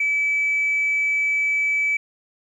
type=tone; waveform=sine; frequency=2300 Hz; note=D7; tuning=37 cents flat; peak=-17 dBFS; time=0-1.97 s; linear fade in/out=5 ms; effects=tanh soft clip ceiling -14 dBFS + 9-bit